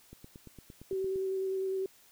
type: click train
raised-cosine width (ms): 3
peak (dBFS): -35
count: 10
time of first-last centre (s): 0.13-1.159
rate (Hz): 8.75
type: tone with vibrato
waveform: sine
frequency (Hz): 381.9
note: G4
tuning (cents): -45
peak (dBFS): -30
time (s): 0.91-1.86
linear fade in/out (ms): 2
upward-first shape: square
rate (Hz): 9.9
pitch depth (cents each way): 10
effects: white hiss -61 dBFS RMS until 2.11 s